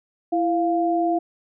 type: tone pair together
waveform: sine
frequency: 333.9 / 698.5 Hz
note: E4 / F5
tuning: +22 / 0 cents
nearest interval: octave + minor second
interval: 1278 cents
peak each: -21 dBFS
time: 0.32-1.19 s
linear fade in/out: 10 ms
effects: none